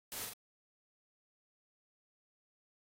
white noise with echo, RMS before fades -43 dBFS, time 0.12-0.25 s, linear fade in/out 0 ms, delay 42 ms, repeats 2, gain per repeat -3 dB, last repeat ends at 0.334 s, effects AAC 48 kbps

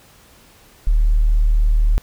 sine tone, 38.08 Hz, D#1, 36 cents flat, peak -10 dBFS, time 0.87-1.98 s, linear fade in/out 0 ms, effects tanh soft clip ceiling -7 dBFS + pink hiss -49 dBFS RMS until 2.02 s

